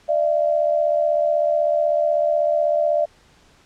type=tone pair together; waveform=sine; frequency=597.9 / 674 Hz; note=D5 / E5; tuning=+31 / +38 cents; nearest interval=major second; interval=207 cents; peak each=-18 / -20 dBFS; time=0.08-3.06 s; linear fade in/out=20 ms; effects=pink hiss -54 dBFS RMS until 3.65 s + low-pass 7000 Hz 12 dB/octave